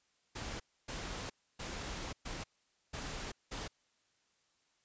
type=noise bursts at uneven times; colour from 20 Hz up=pink; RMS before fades=-42 dBFS; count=6; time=0.35-0.6 / 0.88-1.3 / 1.59-2.13 / 2.25-2.44 / 2.93-3.32 / 3.51-3.68 s; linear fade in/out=10 ms; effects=white hiss -75 dBFS RMS until 4.84 s + resampled to 16000 Hz